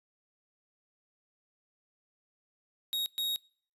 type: tone bursts at uneven times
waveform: 45% pulse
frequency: 3769 Hz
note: A#7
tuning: 18 cents sharp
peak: -30 dBFS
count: 2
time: 2.93-3.06 / 3.18-3.36 s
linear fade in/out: 0 ms
effects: noise-tail reverb RT60 0.5 s tail -25 dB re dry + resampled to 32000 Hz